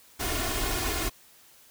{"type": "noise with comb filter", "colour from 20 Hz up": "pink", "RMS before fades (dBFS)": -29, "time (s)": [0.19, 1.1], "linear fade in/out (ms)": 20, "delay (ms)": 2.8, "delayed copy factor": 0.75, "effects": ["white hiss -56 dBFS RMS until 1.7 s"]}